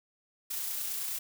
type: noise with amplitude modulation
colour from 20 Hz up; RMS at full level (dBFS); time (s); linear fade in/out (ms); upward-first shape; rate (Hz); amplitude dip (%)
blue; -34; 0.5-1.19; 10; sine; 29.5; 25
effects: none